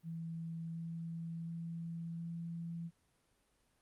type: tone with pitch steps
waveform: sine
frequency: 164.81 / 165.86 / 166.92 / 167.98 Hz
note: E3 / E3 / E3 / E3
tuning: 0 / +11 / +22 / +33 cents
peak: -40 dBFS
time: 0.03-2.91 s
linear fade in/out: 50 ms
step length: 720 ms
effects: pink hiss -75 dBFS RMS until 3.81 s + Opus 32 kbps